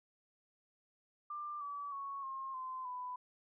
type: tone with pitch steps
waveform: sine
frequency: 1189 / 1147.8 / 1108.1 / 1069.7 / 1032.7 / 996.9 Hz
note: D6 / D6 / C#6 / C6 / C6 / B5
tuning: +21 / -40 / -1 / +38 / -23 / +16 cents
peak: -40 dBFS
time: 1.3-3.16 s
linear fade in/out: 5 ms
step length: 310 ms
effects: none